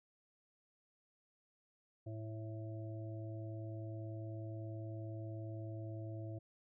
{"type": "harmonic tone with a mistuned harmonic", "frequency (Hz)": 110.2, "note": "A2", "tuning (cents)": 3, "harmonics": [1, 3, 5, 6], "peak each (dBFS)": [-43, -50, -56, -54], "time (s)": [2.06, 6.39], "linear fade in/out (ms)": 10, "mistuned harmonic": 1, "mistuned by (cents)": -17, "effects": []}